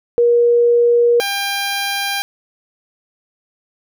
sine / 10% pulse tone pair in turn, 475.7 / 798.1 Hz, A#4 / G5, +35 / +31 cents, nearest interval major sixth, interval 896 cents, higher second, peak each -9 / -10 dBFS, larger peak first, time 0.18-1.2 / 1.2-2.22 s, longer neither, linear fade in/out 0 ms, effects none

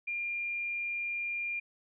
sine tone, 2400 Hz, D7, 37 cents sharp, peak -32 dBFS, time 0.07-1.6 s, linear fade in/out 10 ms, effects none

